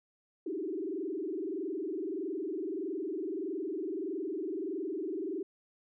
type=tone with frequency modulation; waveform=sine; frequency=351.7 Hz; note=F4; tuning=12 cents sharp; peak=-33 dBFS; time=0.46-5.43 s; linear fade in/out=5 ms; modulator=21.6 Hz; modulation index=2.5; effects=none